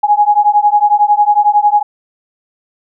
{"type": "beating tone pair", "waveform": "sine", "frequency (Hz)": [826, 837], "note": ["G#5", "G#5"], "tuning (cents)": [-10, 13], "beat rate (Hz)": 11, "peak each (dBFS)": -10, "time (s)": [0.03, 1.83], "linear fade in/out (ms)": 10, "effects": []}